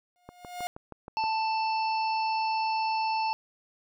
45% pulse tone with exponential growth, 714 Hz, F5, 38 cents sharp, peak -29 dBFS, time 0.16-0.67 s, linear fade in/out 0 ms, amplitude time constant 110 ms
click train, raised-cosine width 1 ms, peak -27 dBFS, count 7, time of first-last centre 0.29-1.239 s, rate 6.32 Hz
harmonic tone, 884 Hz, A5, 8 cents sharp, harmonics 1 / 3 / 5 / 6, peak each -26 / -36 / -40 / -42 dBFS, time 1.17-3.33 s, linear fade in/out 0 ms
effects none

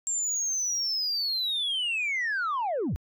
sine linear sweep, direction down, 7450 to 46.28 Hz, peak -24 dBFS, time 0.07-2.96 s, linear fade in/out 0 ms, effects tanh soft clip ceiling -24 dBFS

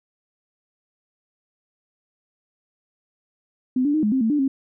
sine tone with pitch steps, 255.2 / 290.5 / 310 / 210.8 / 263.7 / 223 / 294.8 / 269.8 Hz, C4 / D4 / D#4 / G#3 / C4 / A3 / D4 / C#4, -43 / -19 / -6 / +26 / +14 / +23 / +7 / -47 cents, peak -17 dBFS, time 3.76-4.48 s, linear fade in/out 5 ms, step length 90 ms, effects none

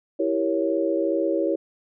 sine chord, E diminished seventh, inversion none, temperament equal, 329.6 / 392 / 466.2 / 554.4 Hz, E4 / G4 / Bb4 / Db5, 0 / 0 / 0 / 0 cents, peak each -24 / -27 / -29 / -25 dBFS, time 0.19-1.56 s, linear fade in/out 10 ms, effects none

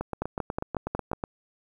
two click trains, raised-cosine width 1 ms, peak -14 / -16 dBFS, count 6 / 11, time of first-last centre 0.22-1.132 / 0.01-1.239 s, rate 5.48 / 8.14 Hz, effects 9-bit

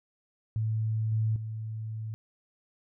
sine tone with level steps, 110 Hz, A2, in tune, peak -26 / -24 / -33 dBFS, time 0.56-2.14 s, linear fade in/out 0 ms, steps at 1.12 / 1.36 s, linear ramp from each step 2 ms, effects none

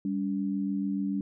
sine tone pair together, 198.13 / 285.1 Hz, G3 / C#4, +19 / +49 cents, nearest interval tritone, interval 630 cents, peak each -29 / -31 dBFS, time 0.05-1.21 s, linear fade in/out 2 ms, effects none

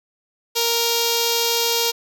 5% pulse tone with notch filter, 466.2 Hz, A#4, in tune, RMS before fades -20 dBFS, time 0.55-1.92 s, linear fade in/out 20 ms, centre 1700 Hz, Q 0.73, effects none

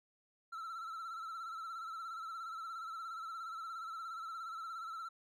triangle tone with vibrato, 1331 Hz, E6, 16 cents sharp, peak -40 dBFS, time 0.52-5.09 s, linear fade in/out 10 ms, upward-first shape sine, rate 17 Hz, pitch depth 60 cents each way, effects none

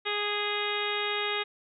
harmonic tone, 414.1 Hz, G#4, 5 cents flat, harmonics 1 / 2 / 3 / 4 / 5 / 6 / 7 / 8 / 9, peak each -34 / -38 / -36 / -38 / -35 / -37 / -39 / -38 / -36 dBFS, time 0.05-1.44 s, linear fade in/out 20 ms, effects none

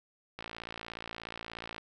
click train, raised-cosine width 0.3 ms, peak -24 dBFS, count 80, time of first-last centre 0.39-1.781 s, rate 56.8 Hz, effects none

